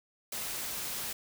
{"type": "noise", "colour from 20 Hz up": "white", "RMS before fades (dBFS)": -37, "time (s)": [0.32, 1.13], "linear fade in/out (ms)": 5, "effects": []}